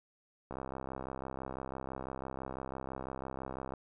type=click train; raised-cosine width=1 ms; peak=-26 dBFS; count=214; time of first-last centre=0.51-3.737 s; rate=66 Hz; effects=none